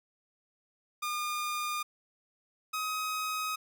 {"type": "tone pair in turn", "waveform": "sawtooth", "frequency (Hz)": [1212, 1264], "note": ["D#6", "D#6"], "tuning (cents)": [-46, 27], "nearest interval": "minor second", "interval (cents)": 73, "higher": "second", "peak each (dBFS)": -28, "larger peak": "neither", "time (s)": [[1.02, 1.83], [2.73, 3.56]], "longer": "second", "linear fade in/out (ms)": 10, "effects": []}